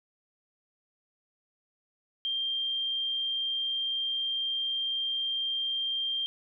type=tone; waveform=sine; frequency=3181 Hz; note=G7; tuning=25 cents sharp; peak=-28 dBFS; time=2.25-6.26 s; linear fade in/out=0 ms; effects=none